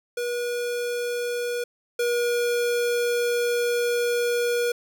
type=tone pair in turn; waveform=square; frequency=482.7 / 479.6 Hz; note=B4 / A#4; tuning=-40 / +49 cents; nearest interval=unison; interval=11 cents; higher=first; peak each=-26 / -22 dBFS; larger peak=second; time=0.17-1.64 / 1.99-4.72 s; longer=second; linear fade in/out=5 ms; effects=none